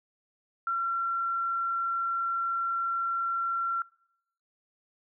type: tone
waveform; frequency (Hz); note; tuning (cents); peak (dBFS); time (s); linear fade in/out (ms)
sine; 1363; F6; -43; -26; 0.67-3.82; 2
effects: noise-tail reverb RT60 0.8 s tail -25 dB re dry